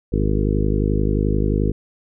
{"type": "harmonic tone with a mistuned harmonic", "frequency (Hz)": 51.4, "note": "G#1", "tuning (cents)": -17, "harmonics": [1, 2, 3, 4, 5, 6, 7, 8, 9], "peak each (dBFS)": [-20, -23, -25, -26, -27, -28, -28, -29, -30], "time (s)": [0.12, 1.72], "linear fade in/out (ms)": 10, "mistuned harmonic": 9, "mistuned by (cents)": 20, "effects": []}